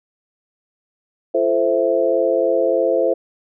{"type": "chord", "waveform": "sine", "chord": "F major seventh", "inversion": "none", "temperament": "equal with one note detuned", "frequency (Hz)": [342, 440, 523.3, 659.3], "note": ["F4", "A4", "C5", "E5"], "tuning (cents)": [-36, 0, 0, 0], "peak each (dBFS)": [-22, -21, -17, -21], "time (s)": [1.34, 3.14], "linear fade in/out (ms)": 10, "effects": []}